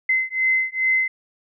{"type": "beating tone pair", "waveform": "sine", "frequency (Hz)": [2055, 2057.4], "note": ["C7", "C7"], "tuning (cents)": [-32, -30], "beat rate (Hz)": 2.4, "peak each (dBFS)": -21, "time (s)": [0.09, 1.08], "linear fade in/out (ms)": 5, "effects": []}